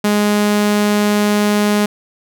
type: tone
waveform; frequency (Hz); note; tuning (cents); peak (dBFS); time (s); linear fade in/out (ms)
sawtooth; 207.7; G#3; 0; -8; 0.04-1.86; 5
effects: none